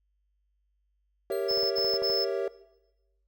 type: chord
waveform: triangle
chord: G diminished seventh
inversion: none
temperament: equal with one note detuned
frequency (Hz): 392 / 466.2 / 554.4 / 661.9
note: G4 / Bb4 / Db5 / Fb5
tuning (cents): 0 / 0 / 0 / +7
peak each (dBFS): -29 / -31 / -31 / -34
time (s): 1.3-2.48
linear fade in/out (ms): 2
type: tone with exponential decay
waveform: 5% pulse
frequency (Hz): 4186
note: C8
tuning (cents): 0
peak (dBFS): -35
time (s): 1.32-1.64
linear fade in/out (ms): 0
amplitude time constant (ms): 68
type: tone bursts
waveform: triangle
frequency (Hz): 5240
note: E8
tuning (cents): -11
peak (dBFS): -25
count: 3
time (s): 1.48-2.254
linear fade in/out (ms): 20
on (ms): 230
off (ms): 42
type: clicks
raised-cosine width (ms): 1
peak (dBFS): -28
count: 8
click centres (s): 1.512 / 1.575 / 1.632 / 1.784 / 1.846 / 1.938 / 2.021 / 2.1
effects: noise-tail reverb RT60 1.0 s tail -18 dB re dry + added 50 Hz sine -70 dBFS peak until 3.27 s